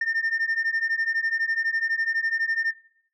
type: beating tone pair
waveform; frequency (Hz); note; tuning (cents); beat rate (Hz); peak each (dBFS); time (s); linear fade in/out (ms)
sine; 1804 / 1816; A6 / A#6; +43 / -46; 12; -26 / -23; 0.01-2.71; 5
effects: noise-tail reverb RT60 0.6 s tail -17 dB re dry + tanh soft clip ceiling -19 dBFS